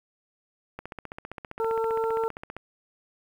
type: click train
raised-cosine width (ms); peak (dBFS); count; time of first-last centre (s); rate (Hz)
0.5; -22; 28; 0.79-2.566; 15.2
type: harmonic tone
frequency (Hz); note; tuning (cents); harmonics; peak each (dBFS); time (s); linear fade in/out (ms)
450.5; A4; +41; 1 / 2 / 3; -25 / -31 / -35; 1.6-2.28; 0
effects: 9-bit